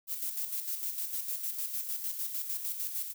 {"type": "noise with tremolo", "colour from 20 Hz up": "violet", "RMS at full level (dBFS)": -34, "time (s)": [0.07, 3.14], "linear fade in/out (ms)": 50, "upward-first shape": "square", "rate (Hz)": 6.6, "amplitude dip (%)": 50, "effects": []}